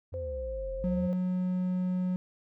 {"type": "exponential two-way sweep", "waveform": "triangle", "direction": "down then up", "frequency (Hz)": [92.5, 41.2, 92.5], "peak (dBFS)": -35, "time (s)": [0.12, 1.08], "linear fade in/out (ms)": 10, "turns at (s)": 0.75}
{"type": "tone with pitch glide", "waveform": "sine", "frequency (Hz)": [517, 530.6], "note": ["C5", "C5"], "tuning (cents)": [-21, 24], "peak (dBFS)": -34, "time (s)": [0.14, 1.13], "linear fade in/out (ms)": 0, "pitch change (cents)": 45, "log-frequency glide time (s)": [0.32, 0.61]}
{"type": "tone", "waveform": "triangle", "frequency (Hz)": 182.6, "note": "F#3", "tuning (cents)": -23, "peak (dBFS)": -25, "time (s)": [0.84, 2.16], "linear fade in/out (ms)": 0}
{"effects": []}